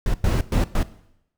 brown noise bursts at uneven times, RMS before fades -19 dBFS, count 4, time 0.06-0.14 / 0.24-0.41 / 0.52-0.64 / 0.75-0.83 s, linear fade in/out 2 ms, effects noise-tail reverb RT60 0.8 s tail -17 dB re dry

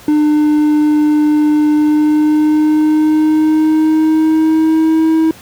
triangle tone with pitch glide, 300.7 to 320.4 Hz, D4 to E4, +41 to -49 cents, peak -6 dBFS, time 0.08-5.31 s, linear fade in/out 2 ms, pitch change +110 cents, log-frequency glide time 1.73-5.09 s, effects pink hiss -38 dBFS RMS until 5.41 s + high-pass 60 Hz 12 dB/octave

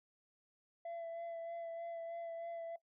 sine tone with vibrato, 672 Hz, E5, 33 cents sharp, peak -39 dBFS, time 0.85-2.76 s, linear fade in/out 5 ms, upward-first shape sine, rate 3.2 Hz, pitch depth 18 cents each way, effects noise-tail reverb RT60 0.1 s tail -18 dB re dry + tanh soft clip ceiling -41 dBFS

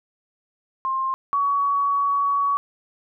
sine tone pair in turn, 1059 / 1126.5 Hz, C6 / C#6, +21 / +28 cents, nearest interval minor second, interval 107 cents, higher second, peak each -21 / -18 dBFS, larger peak second, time 0.85-1.14 / 1.33-2.57 s, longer second, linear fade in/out 0 ms, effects none

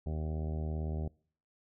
harmonic tone, 77.9 Hz, D#2, 3 cents sharp, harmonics 1 / 2 / 3 / 4 / 5 / 6 / 7 / 8 / 9 / 10, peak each -34 / -39 / -45 / -51 / -47 / -54 / -52 / -52 / -54 / -57 dBFS, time 0.06-1.08 s, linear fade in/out 5 ms, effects noise-tail reverb RT60 0.5 s tail -25 dB re dry

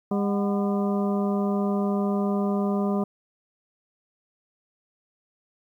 harmonic tone with a mistuned harmonic, 201.5 Hz, G3, 48 cents sharp, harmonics 1 / 2 / 3 / 4 / 5 / 6, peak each -23 / -29 / -33 / -35 / -37 / -39 dBFS, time 0.11-3.04 s, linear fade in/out 5 ms, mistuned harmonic 4, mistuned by -140 cents, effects 10-bit

